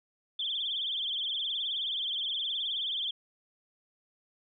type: tone with vibrato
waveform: sine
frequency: 3322 Hz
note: G#7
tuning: in tune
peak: -30 dBFS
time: 0.39-3.11 s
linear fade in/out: 5 ms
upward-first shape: triangle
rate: 19 Hz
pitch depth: 150 cents each way
effects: none